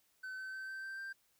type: tone with pitch steps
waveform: triangle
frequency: 1522 / 1532.6 / 1543.2 / 1554 / 1564.8 / 1575.7 Hz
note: F#6 / G6 / G6 / G6 / G6 / G6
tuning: +48 / -40 / -28 / -16 / -4 / +9 cents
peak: -40 dBFS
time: 0.23-1.13 s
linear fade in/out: 10 ms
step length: 150 ms
effects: white hiss -74 dBFS RMS until 1.39 s